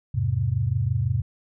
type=chord; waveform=sine; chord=E augmented; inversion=none; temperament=just; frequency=82.41 / 103.01 / 128.76 Hz; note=E2 / G#2 / B#2; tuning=0 / -14 / -27 cents; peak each=-29 / -24 / -24 dBFS; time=0.14-1.22 s; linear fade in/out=10 ms; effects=none